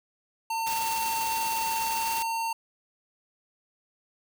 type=tone with pitch glide; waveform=square; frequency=904 to 909.8 Hz; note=A5 to A#5; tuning=+47 to -42 cents; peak=-28 dBFS; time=0.5-2.53 s; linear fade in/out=5 ms; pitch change=+11 cents; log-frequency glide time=1.89-2.19 s
type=noise with tremolo; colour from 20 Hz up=white; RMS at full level=-33 dBFS; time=0.66-2.23 s; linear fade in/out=10 ms; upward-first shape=sine; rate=20 Hz; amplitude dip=35%
effects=none